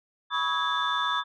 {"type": "tone cluster", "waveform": "sine", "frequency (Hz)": [982, 1116, 1282, 1654, 3528], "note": ["B5", "C#6", "E6", "G#6", "A7"], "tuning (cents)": [-10, 11, -49, -8, 4], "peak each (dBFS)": -30, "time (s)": [0.3, 1.24], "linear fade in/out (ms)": 50, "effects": ["tanh soft clip ceiling -17 dBFS"]}